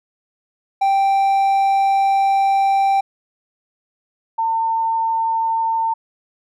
triangle / sine tone pair in turn, 784 / 903.1 Hz, G5 / A5, 0 / +45 cents, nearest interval major second, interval 245 cents, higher second, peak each -11 / -16 dBFS, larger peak first, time 0.81-3.01 / 4.38-5.94 s, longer first, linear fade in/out 10 ms, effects none

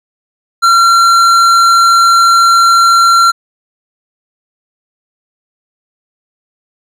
triangle tone with hard clipping, 1367 Hz, F6, 37 cents flat, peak -6 dBFS, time 0.62-3.32 s, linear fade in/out 20 ms, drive 15 dB, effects none

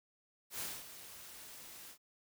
white noise with ADSR envelope, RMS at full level -40 dBFS, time 0.5-1.98 s, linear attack 95 ms, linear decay 240 ms, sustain -12 dB, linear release 80 ms, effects none

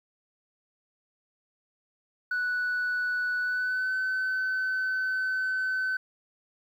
sine tone with pitch glide, 1480 to 1520.7 Hz, F#6 to F#6, 0 to +47 cents, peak -24 dBFS, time 2.31-5.97 s, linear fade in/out 5 ms, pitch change +47 cents, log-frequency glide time 3.4-3.93 s, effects tanh soft clip ceiling -24 dBFS + 10-bit

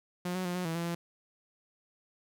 sawtooth tone with pitch steps, 178.5 / 184.9 / 177.1 / 181.3 / 163.7 / 169.6 / 170.6 Hz, F3 / F#3 / F3 / F#3 / E3 / E3 / F3, +38 / -1 / +24 / -35 / -12 / +50 / -40 cents, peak -28 dBFS, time 0.25-0.95 s, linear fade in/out 5 ms, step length 100 ms, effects none

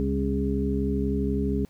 harmonic tone with a mistuned harmonic, 68.4 Hz, C#2, 23 cents flat, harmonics 1 / 2 / 3 / 4 / 6, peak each -28 / -34 / -28 / -29 / -30 dBFS, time 0-1.65 s, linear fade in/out 0 ms, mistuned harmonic 3, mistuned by -33 cents, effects pink hiss -62 dBFS RMS until 1.69 s

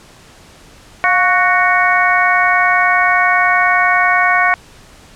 harmonic tone with a mistuned harmonic, 370 Hz, F#4, in tune, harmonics 2 / 3 / 4 / 5 / 6, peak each -16 / -16 / -16 / -16 / -16 dBFS, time 1.04-4.54 s, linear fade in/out 0 ms, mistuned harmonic 2, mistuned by -63 cents, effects pink hiss -42 dBFS RMS until 5.15 s + low-pass 9000 Hz 12 dB/octave

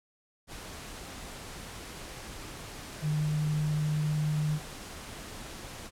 sine tone in noise, 151.8 Hz, D#3, 42 cents flat, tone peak -26 dBFS, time 3.01-4.6 s, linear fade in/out 50 ms, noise pink, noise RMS -43 dBFS, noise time 0.47-5.91 s, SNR +14 dB, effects low-pass 11000 Hz 12 dB/octave

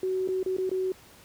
sine tone with dropouts, 374.5 Hz, F#4, 21 cents sharp, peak -25 dBFS, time 0.03-0.92 s, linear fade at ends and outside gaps 2 ms, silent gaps 0.276-0.286 / 0.43-0.461 / 0.567-0.583 / 0.694-0.714 s, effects pink hiss -53 dBFS RMS until 1.24 s + high-pass 60 Hz 12 dB/octave

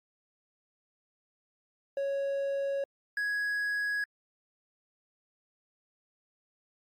triangle tone pair in turn, 554 / 1666.4 Hz, C#5 / G#6, -1 / +5 cents, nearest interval octave + perfect fifth, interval 1906 cents, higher second, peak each -27 dBFS, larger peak neither, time 1.97-2.84 / 3.17-4.04 s, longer neither, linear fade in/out 2 ms, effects Opus 48 kbps

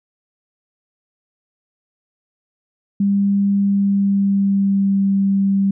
sine tone with pitch glide, 199.5 to 196.3 Hz, G3 to G3, +31 to +3 cents, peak -13 dBFS, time 3-5.71 s, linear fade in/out 5 ms, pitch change -28 cents, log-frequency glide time 3.55-5.03 s, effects none

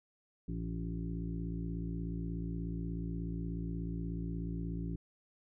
harmonic tone with a mistuned harmonic, 56.6 Hz, A1, 50 cents sharp, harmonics 1 / 2 / 3 / 5 / 6 / 7, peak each -40 / -44 / -39 / -44 / -51 / -54 dBFS, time 0.48-4.96 s, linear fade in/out 5 ms, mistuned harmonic 7, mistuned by -34 cents, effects none

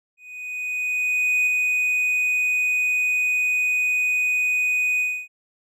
triangle tone with ADSR envelope, 2489 Hz, D#7, in tune, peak -15 dBFS, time 0.17-5.28 s, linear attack 1300 ms, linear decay 6 ms, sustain -2 dB, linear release 280 ms, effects none

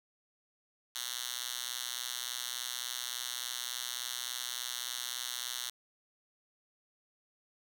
5% pulse tone with high-pass filter, 123.47 Hz, B2, in tune, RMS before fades -39 dBFS, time 0.95-5.7 s, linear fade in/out 5 ms, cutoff 3400 Hz, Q 0.99, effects none

